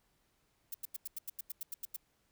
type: noise bursts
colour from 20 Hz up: violet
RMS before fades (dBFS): -40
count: 12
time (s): 0.72-1.964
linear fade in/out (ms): 5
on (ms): 23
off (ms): 88
effects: pink hiss -75 dBFS RMS until 2.31 s

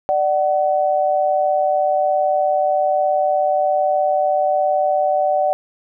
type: tone pair together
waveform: sine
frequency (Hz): 594 / 752.8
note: D5 / F#5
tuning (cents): +20 / +30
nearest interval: major third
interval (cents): 410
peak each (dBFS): -17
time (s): 0.09-5.53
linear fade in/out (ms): 0
effects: none

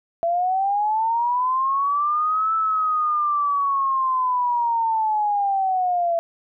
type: linear two-way sweep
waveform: sine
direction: up then down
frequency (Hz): 668 to 1318.5 to 668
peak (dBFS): -18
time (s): 0.23-6.19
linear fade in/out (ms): 0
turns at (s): 2.54
effects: none

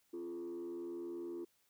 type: tone with frequency modulation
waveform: sine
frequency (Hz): 344.8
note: F4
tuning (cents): -22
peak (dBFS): -39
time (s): 0.13-1.45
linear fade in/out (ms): 10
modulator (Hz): 80.7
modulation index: 0.6
effects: tanh soft clip ceiling -39 dBFS + white hiss -75 dBFS RMS until 1.69 s

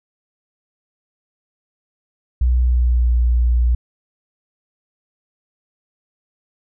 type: tone with pitch glide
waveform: sine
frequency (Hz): 61.7 to 59.91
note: B1 to A#1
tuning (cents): -1 to +48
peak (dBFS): -12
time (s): 2.41-3.75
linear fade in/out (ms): 5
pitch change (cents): -51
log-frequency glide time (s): 2.62-3.11
effects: none

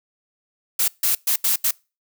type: noise bursts at uneven times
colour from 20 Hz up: blue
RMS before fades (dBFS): -19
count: 5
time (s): 0.79-0.88 / 1.03-1.15 / 1.27-1.36 / 1.44-1.56 / 1.64-1.71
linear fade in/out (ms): 5
effects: noise-tail reverb RT60 0.3 s tail -25 dB re dry

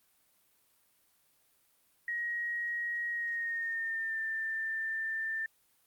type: tone with pitch glide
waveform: sine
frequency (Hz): 1892 to 1785.8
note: A#6 to A6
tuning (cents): +25 to +25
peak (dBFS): -32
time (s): 2.08-5.46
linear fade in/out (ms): 2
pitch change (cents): -100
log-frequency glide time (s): 3.1-4.2
effects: white hiss -70 dBFS RMS until 5.86 s + Opus 32 kbps

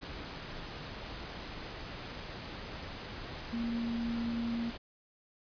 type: tone in noise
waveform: sine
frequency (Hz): 233.1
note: A#3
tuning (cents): 0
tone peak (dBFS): -32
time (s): 3.52-4.71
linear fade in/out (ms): 20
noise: pink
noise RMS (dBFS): -43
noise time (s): 0.01-4.78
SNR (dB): +8
effects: resampled to 11025 Hz

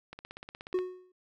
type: click train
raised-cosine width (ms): 0.3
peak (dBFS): -27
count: 12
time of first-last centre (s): 0.13-0.789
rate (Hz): 16.7
type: tone with exponential decay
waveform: triangle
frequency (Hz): 366.5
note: F#4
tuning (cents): -16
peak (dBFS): -22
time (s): 0.74-1.12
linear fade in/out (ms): 5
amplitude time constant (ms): 81
effects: none

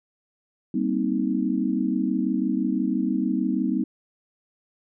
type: chord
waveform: sine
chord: C minor seventh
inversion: second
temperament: just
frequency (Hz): 196.22 / 235.5 / 261.6 / 314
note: G3 / Bb3 / C4 / Eb4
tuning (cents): +2 / +18 / 0 / +16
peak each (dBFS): -27 / -27 / -26 / -27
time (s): 0.74-3.84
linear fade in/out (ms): 5
effects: none

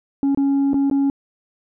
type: tone with dropouts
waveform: sine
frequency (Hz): 277.2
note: C#4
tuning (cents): 0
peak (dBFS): -12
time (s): 0.23-1.1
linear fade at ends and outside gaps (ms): 1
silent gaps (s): 0.348-0.374 / 0.733-0.742 / 0.899-0.912
effects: tanh soft clip ceiling -14 dBFS

